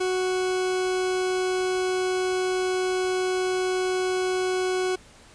40% pulse tone, 370 Hz, F#4, in tune, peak -22 dBFS, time 0-4.96 s, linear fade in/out 10 ms, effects pink hiss -51 dBFS RMS until 5.34 s + resampled to 22050 Hz

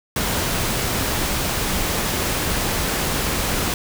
pink noise, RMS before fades -22 dBFS, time 0.16-3.74 s, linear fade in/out 2 ms, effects none

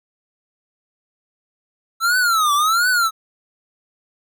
square tone with vibrato, 1318.5 Hz, E6, in tune, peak -15 dBFS, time 2-3.11 s, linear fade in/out 50 ms, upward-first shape triangle, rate 1.4 Hz, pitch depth 250 cents each way, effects none

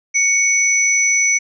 sine tone pair together, 2232 / 5959 Hz, C#7 / F#8, +11 / +11 cents, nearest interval octave + perfect fourth, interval 1700 cents, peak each -15 dBFS, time 0.14-1.39 s, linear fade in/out 20 ms, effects none

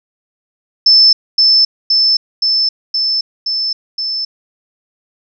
sine tone with echo, 5274 Hz, E8, in tune, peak -4 dBFS, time 0.86-1.13 s, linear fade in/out 5 ms, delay 520 ms, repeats 6, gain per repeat -2 dB, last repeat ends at 4.25 s, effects none

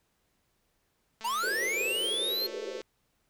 click train, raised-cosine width 0.2 ms, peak -29 dBFS, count 356, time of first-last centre 1.21-2.816 s, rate 221 Hz
square linear sweep, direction up, 880 to 4278 Hz, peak -29 dBFS, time 1.24-2.47 s, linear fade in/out 10 ms
pink band-pass noise, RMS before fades -38 dBFS, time 1.43-2.81 s, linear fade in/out 2 ms, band 350 to 560 Hz, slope 96 dB/octave
effects pink hiss -74 dBFS RMS until 3.29 s

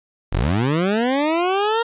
20% pulse linear sweep, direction up, 34 to 469.2 Hz, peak -12 dBFS, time 0.32-1.83 s, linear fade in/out 10 ms, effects resampled to 8000 Hz + 9-bit

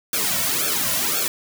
white noise with flanger, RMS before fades -22 dBFS, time 0.13-1.28 s, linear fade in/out 2 ms, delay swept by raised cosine 1 to 2.5 ms, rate 1.9 Hz, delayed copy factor -0.95, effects none

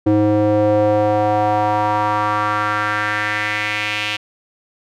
square tone with band-pass filter sweep, 105.3 Hz, G#2, 24 cents sharp, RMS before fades -17 dBFS, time 0.06-4.17 s, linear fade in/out 10 ms, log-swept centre 370 to 2800 Hz, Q 2.9, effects none

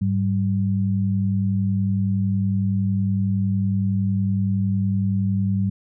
sine tone pair together, 102.3 / 193.12 Hz, G#2 / G3, -26 / -26 cents, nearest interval major seventh, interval 1100 cents, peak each -21 dBFS, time 0.01-5.7 s, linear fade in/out 10 ms, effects none

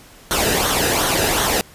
pink noise with flanger, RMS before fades -18 dBFS, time 0.31-1.61 s, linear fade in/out 0 ms, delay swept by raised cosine 0.4 to 0.93 ms, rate 2.7 Hz, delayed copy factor -0.6, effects pink hiss -45 dBFS RMS until 1.74 s + resampled to 32000 Hz

